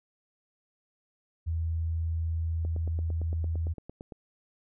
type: tone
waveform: sine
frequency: 81.9 Hz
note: E2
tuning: 11 cents flat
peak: -27 dBFS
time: 1.46-3.74 s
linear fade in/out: 20 ms
type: click train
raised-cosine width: 2 ms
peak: -28 dBFS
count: 14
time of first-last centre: 2.65-4.122 s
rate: 8.83 Hz
effects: none